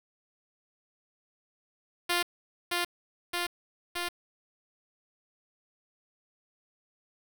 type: tone with echo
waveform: 5% pulse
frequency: 350 Hz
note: F4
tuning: 4 cents sharp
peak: -14 dBFS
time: 2.09-2.23 s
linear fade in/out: 10 ms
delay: 620 ms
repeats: 3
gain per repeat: -2 dB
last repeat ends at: 4.09 s
effects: 8-bit